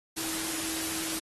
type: tone in noise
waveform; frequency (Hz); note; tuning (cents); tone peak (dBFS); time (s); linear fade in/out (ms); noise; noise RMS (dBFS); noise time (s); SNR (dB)
sine; 323.6; E4; -32; -39; 0.16-1.2; 20; white; -33; 0.16-1.2; -9
effects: AAC 32 kbps